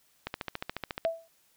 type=click train; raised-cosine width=0.3 ms; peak=-17 dBFS; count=12; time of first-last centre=0.27-1.05 s; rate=14.1 Hz
type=tone with exponential decay; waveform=sine; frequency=659.3 Hz; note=E5; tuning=in tune; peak=-22 dBFS; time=1.05-1.28 s; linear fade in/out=1 ms; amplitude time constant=48 ms
effects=white hiss -67 dBFS RMS until 1.56 s